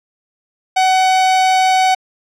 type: tone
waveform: 45% pulse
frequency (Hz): 751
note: F#5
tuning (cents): +26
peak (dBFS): -10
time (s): 0.76-1.95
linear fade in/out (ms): 10
effects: low-pass 7000 Hz 12 dB/octave